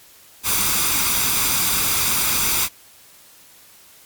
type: noise with comb filter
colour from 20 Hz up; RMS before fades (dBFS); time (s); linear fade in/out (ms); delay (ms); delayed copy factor
white; -19; 0.43-2.69; 50; 0.83; +0.55
effects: white hiss -48 dBFS RMS until 4.05 s + MP3 96 kbps